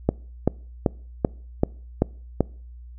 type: click train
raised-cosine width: 2 ms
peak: -4 dBFS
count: 7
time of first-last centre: 0.09-2.407 s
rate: 2.59 Hz
effects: noise-tail reverb RT60 0.5 s tail -25 dB re dry + added 60 Hz sine -39 dBFS peak until 2.98 s